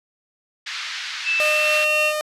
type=band-pass noise; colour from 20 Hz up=pink; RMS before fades=-30 dBFS; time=0.66-1.85 s; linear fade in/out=10 ms; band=1500 to 5200 Hz; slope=24 dB/octave
type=tone with pitch glide; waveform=sine; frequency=2637 to 2733 Hz; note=E7 to F7; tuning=0 to -38 cents; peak=-18 dBFS; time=1.24-2.13 s; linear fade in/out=50 ms; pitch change=+62 cents; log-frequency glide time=1.36-1.87 s
type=tone with tremolo; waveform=sawtooth; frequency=609 Hz; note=D#5; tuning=37 cents flat; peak=-16 dBFS; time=1.4-2.21 s; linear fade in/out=0 ms; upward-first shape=triangle; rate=3.6 Hz; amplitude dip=25%
effects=resampled to 32000 Hz